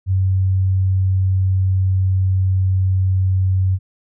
sine tone with pitch glide, 94.6 to 94.06 Hz, F#2 to F#2, +39 to +29 cents, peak -13 dBFS, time 0.06-3.79 s, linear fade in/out 50 ms, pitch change -10 cents, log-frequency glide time 0.7-3.32 s, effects none

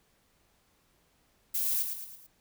violet noise with echo, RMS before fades -30 dBFS, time 1.54-1.83 s, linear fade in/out 10 ms, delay 110 ms, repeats 4, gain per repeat -6 dB, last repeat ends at 2.27 s, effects pink hiss -69 dBFS RMS until 2.4 s

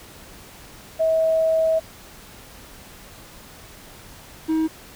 sine / triangle tone pair in turn, 644 / 317.9 Hz, E5 / D#4, -41 / +37 cents, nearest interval octave, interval 1222 cents, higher first, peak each -16 dBFS, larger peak neither, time 0.99-1.8 / 4.48-4.68 s, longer first, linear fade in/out 20 ms, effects pink hiss -44 dBFS RMS until 4.95 s

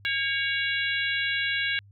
harmonic tone with a mistuned harmonic, 560 Hz, C#5, 18 cents sharp, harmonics 3 / 4 / 5 / 6 / 7, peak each -28 / -30 / -32 / -34 / -35 dBFS, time 0.05-1.79 s, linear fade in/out 0 ms, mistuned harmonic 3, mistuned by -53 cents, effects added 100 Hz sine -50 dBFS peak until 1.91 s

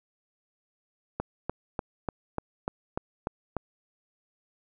click train, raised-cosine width 1 ms, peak -15 dBFS, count 9, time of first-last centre 1.2-3.567 s, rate 3.38 Hz, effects none

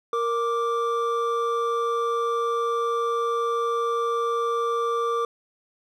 triangle tone pair together, 466.2 / 1174.7 Hz, A#4 / D6, 0 / 0 cents, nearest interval octave + major third, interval 1600 cents, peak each -23 dBFS, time 0.13-5.25 s, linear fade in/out 2 ms, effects none

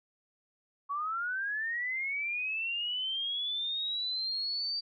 sine linear sweep, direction up, 1108.7 to 4663 Hz, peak -31 dBFS, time 0.89-4.81 s, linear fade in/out 20 ms, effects none

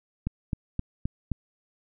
click train, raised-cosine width 5 ms, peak -15 dBFS, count 5, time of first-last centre 0.27-1.317 s, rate 3.82 Hz, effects none

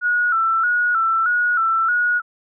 sine tone with vibrato, 1392 Hz, F6, 6 cents flat, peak -15 dBFS, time 0.01-2.22 s, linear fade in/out 50 ms, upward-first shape square, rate 1.6 Hz, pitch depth 73 cents each way, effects none

